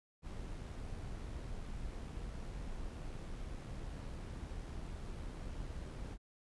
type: noise with amplitude modulation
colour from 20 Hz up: brown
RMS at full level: -43 dBFS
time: 0.22-6.18 s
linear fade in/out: 50 ms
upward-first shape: sine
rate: 81.2 Hz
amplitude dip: 25%
effects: resampled to 24000 Hz